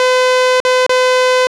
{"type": "tone with dropouts", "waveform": "sawtooth", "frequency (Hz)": 508, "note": "B4", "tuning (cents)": 49, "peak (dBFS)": -5, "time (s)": [0, 1.47], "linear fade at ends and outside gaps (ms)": 1, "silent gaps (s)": [[0.602, 0.65], [0.865, 0.894]], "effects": ["low-pass 6000 Hz 12 dB/octave"]}